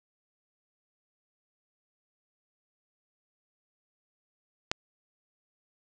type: click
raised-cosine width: 0.2 ms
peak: -9 dBFS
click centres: 4.715 s
effects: resampled to 24000 Hz + 7-bit